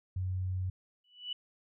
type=tone; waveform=sine; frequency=92.6 Hz; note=F#2; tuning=2 cents sharp; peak=-31 dBFS; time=0.16-0.7 s; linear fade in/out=5 ms
type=tone with exponential growth; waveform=sine; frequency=2960 Hz; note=F#7; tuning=in tune; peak=-32 dBFS; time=1.04-1.33 s; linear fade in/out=5 ms; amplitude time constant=62 ms
effects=none